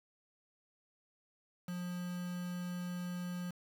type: tone with quantisation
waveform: triangle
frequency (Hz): 177.8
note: F3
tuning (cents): +31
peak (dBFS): -36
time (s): 1.68-3.51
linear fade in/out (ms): 5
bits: 8
effects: none

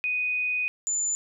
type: tone pair in turn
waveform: sine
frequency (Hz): 2489 / 7054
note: D#7 / A8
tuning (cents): 0 / +3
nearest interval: octave + tritone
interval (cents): 1803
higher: second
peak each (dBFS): -24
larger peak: neither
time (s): 0.04-0.68 / 0.87-1.15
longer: first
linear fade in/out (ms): 0
effects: none

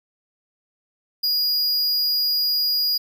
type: tone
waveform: square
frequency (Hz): 4879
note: D#8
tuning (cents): -35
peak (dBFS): -19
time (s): 1.23-2.98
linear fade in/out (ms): 10
effects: none

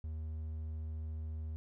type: tone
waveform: triangle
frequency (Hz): 78.5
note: D#2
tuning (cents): +16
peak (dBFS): -36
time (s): 0.04-1.56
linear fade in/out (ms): 0
effects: none

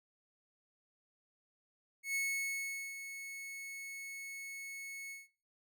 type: tone with ADSR envelope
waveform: 45% pulse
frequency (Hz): 2200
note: C#7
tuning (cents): -14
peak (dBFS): -32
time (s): 2.03-5.28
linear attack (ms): 120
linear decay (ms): 790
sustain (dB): -11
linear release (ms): 170
effects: noise-tail reverb RT60 0.4 s tail -17 dB re dry

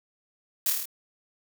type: noise with echo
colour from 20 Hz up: blue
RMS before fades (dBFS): -25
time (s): 0.66-0.7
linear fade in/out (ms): 2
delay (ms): 26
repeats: 6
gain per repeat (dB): -2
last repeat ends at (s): 0.856
effects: none

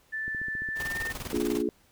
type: tone with pitch glide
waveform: sine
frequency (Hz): 1760 to 1812.6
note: A6 to A#6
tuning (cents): 0 to -49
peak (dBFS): -30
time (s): 0.12-1.13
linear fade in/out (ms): 20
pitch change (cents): +51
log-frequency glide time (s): 0.71-0.98
type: click train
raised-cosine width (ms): 3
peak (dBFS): -30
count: 7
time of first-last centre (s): 0.28-0.688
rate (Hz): 14.7
type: noise with tremolo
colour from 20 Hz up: pink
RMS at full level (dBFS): -36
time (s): 0.75-1.63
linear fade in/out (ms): 50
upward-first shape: square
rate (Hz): 20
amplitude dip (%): 65
type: chord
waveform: sine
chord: Bb dominant seventh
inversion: none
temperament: just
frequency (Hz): 233.1 / 291.4 / 349.6 / 419.5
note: Bb3 / D4 / F4 / Ab4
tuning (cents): 0 / -13 / +2 / +17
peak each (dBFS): -33 / -30 / -30 / -31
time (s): 1.33-1.69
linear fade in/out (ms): 2
effects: pink hiss -63 dBFS RMS until 1.91 s

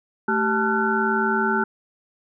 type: tone cluster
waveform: sine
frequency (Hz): 220 / 387.9 / 879 / 1374 / 1493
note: A3 / G4 / A5 / F6 / F#6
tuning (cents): 0 / -18 / -2 / -29 / +15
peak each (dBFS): -25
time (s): 0.28-1.64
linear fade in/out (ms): 5
effects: none

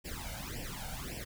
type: noise with flanger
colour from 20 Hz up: pink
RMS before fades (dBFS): -41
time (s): 0.04-1.25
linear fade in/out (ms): 20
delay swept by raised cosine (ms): 0.38 to 1.38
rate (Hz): 1.8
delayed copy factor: +0.95
effects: none

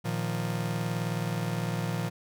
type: chord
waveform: 45% pulse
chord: Bb suspended fourth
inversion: none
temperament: just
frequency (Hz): 116.54 / 155.39 / 174.81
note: Bb2 / Eb3 / F3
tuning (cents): 0 / -2 / +2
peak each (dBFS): -33 / -34 / -33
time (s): 0.04-2.1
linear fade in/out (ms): 20
effects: none

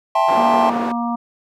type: chord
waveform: triangle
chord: A minor seventh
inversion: second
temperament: just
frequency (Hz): 660 / 792 / 880 / 1056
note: E5 / G5 / A5 / C6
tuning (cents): +2 / +18 / 0 / +16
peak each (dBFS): -17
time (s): 0.15-0.7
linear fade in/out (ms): 5
type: band-pass noise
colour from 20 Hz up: white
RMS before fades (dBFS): -26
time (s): 0.28-0.92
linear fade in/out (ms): 5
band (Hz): 260 to 840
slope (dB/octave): 12
type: harmonic tone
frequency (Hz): 236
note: A#3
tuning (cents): +22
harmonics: 1 / 3 / 4 / 5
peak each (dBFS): -21 / -26 / -27 / -28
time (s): 0.37-1.16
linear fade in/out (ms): 10
effects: none

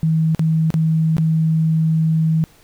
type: tone with dropouts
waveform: sine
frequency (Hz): 160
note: D#3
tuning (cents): +49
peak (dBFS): -13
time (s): 0.03-2.44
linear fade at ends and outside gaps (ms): 0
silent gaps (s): 0.348-0.394 / 0.704-0.741 / 1.168-1.182
effects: pink hiss -51 dBFS RMS until 2.63 s

